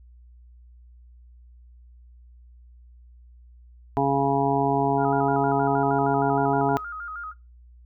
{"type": "harmonic tone", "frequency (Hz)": 138.59, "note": "C#3", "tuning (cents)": 0, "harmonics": [1, 2, 3, 5, 6, 7], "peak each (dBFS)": [-28, -26, -26, -26, -26, -28], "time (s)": [3.97, 6.77], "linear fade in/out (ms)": 0}
{"type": "tone with vibrato", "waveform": "sine", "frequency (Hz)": 1331, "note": "E6", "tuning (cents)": 16, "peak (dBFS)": -32, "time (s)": [4.97, 7.34], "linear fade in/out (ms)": 50, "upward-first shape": "square", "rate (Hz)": 6.4, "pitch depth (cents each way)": 95}
{"effects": ["noise-tail reverb RT60 0.3 s tail -24 dB re dry", "added 60 Hz sine -47 dBFS peak until 7.85 s"]}